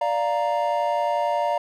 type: chord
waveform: triangle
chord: Bb major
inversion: first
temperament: equal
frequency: 587.3 / 698.5 / 932.3 Hz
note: D5 / F5 / Bb5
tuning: 0 / 0 / 0 cents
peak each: -23 dBFS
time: 0.01-1.58 s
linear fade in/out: 5 ms
effects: none